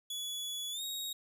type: tone with pitch glide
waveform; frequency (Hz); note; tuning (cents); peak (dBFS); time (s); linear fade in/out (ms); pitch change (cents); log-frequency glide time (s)
sawtooth; 3400 to 3773; G#7 to A#7; +40 to +20; -34; 0.1-1.13; 5; +180; 0.71-0.83
effects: none